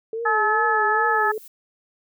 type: tone with vibrato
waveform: sine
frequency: 440 Hz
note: A4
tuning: in tune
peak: -25 dBFS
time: 0.13-1.38 s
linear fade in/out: 2 ms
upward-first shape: triangle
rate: 2.4 Hz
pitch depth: 120 cents each way
type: harmonic tone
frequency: 430 Hz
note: A4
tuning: 40 cents flat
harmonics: 2 / 3 / 4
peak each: -22 / -22 / -22 dBFS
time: 0.25-1.32 s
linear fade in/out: 10 ms
type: noise with exponential growth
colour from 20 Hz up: violet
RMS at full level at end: -42 dBFS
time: 0.69-1.48 s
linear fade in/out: 5 ms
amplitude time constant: 170 ms
effects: none